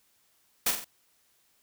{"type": "noise with echo", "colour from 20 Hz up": "white", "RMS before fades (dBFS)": -25, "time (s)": [0.66, 0.71], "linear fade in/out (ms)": 5, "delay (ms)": 45, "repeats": 3, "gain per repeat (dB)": -6, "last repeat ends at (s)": 0.845, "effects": ["white hiss -68 dBFS RMS until 1.62 s"]}